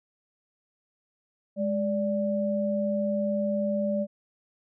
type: tone pair together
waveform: sine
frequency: 206.7 / 584.2 Hz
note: G#3 / D5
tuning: -8 / -9 cents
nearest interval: octave + tritone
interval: 1799 cents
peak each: -27 dBFS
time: 1.56-4.07 s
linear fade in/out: 50 ms
effects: none